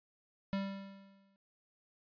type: tone with exponential decay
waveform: square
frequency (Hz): 196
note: G3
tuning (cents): 0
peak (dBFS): -32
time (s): 0.53-1.36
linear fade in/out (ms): 0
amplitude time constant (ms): 180
effects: resampled to 11025 Hz